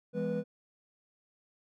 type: tone cluster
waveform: triangle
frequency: 167.8 / 205.8 / 249.1 / 489.7 Hz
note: E3 / G#3 / B3 / B4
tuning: +31 / -16 / +15 / -15 cents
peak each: -35 / -33 / -39 / -31 dBFS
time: 0.13-0.44 s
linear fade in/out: 50 ms
effects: tanh soft clip ceiling -20 dBFS